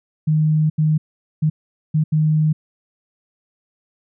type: tone bursts at uneven times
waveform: sine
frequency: 154.7 Hz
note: D#3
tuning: 10 cents flat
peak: -13 dBFS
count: 5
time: 0.27-0.7 / 0.78-0.98 / 1.42-1.5 / 1.94-2.04 / 2.12-2.53 s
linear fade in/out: 10 ms
effects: none